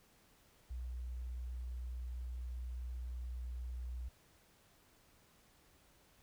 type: tone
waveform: sine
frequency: 61.4 Hz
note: B1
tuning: 9 cents flat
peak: -40 dBFS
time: 0.7-4.09 s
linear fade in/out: 10 ms
effects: pink hiss -68 dBFS RMS until 6.22 s